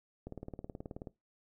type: click train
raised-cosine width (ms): 2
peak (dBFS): -29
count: 16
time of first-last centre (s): 0.27-1.072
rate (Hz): 18.7
effects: noise-tail reverb RT60 0.2 s tail -20 dB re dry